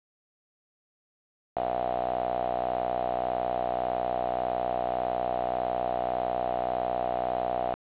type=tone with band-pass filter; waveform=sawtooth; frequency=61.74 Hz; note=B1; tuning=in tune; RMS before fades=-29 dBFS; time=1.56-7.74 s; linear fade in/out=0 ms; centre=700 Hz; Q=10; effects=resampled to 8000 Hz + 8-bit